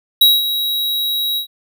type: tone with ADSR envelope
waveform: square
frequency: 3850 Hz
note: B7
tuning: 45 cents flat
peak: -6 dBFS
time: 0.21-1.47 s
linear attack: 6 ms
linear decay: 200 ms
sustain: -11 dB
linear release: 100 ms
effects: none